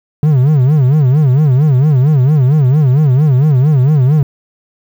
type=tone with vibrato; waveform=triangle; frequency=139.7 Hz; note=C#3; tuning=14 cents sharp; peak=-4 dBFS; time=0.23-4.23 s; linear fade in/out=2 ms; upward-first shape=sine; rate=4.4 Hz; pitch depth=200 cents each way; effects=7-bit